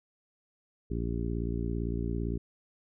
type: harmonic tone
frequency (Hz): 57.7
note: A#1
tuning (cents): -17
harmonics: 1 / 2 / 3 / 4 / 5 / 6 / 7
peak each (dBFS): -33 / -36 / -38 / -39 / -40 / -41 / -41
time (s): 0.9-2.38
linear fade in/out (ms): 10
effects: none